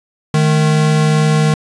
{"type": "tone pair together", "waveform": "square", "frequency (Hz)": [153.87, 216.6], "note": ["D#3", "A3"], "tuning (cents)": [-19, -27], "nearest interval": "tritone", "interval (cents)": 592, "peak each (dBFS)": [-11, -20], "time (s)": [0.34, 1.54], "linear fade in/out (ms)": 2, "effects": ["resampled to 22050 Hz", "7-bit"]}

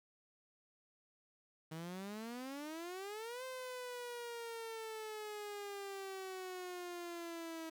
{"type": "exponential two-way sweep", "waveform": "sawtooth", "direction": "up then down", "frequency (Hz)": [156.3, 520, 322], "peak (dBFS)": -40, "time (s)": [1.71, 7.7], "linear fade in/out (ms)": 10, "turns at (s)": 3.44, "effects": ["11-bit"]}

